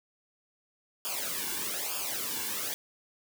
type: noise with flanger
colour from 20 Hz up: white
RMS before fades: -34 dBFS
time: 1.05-2.74 s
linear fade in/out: 0 ms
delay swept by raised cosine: 0.5 to 1.6 ms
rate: 1.1 Hz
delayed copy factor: -0.8
effects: none